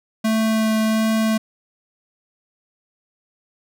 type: tone with vibrato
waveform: square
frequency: 220 Hz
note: A3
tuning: in tune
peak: -17 dBFS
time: 0.24-1.38 s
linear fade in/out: 10 ms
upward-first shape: sine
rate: 1.4 Hz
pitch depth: 8 cents each way
effects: none